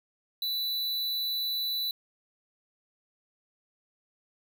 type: tone with amplitude modulation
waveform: square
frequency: 3970 Hz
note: B7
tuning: 8 cents sharp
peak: -28 dBFS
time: 0.42-1.91 s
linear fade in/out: 2 ms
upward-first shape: sine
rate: 253 Hz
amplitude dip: 25%
effects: none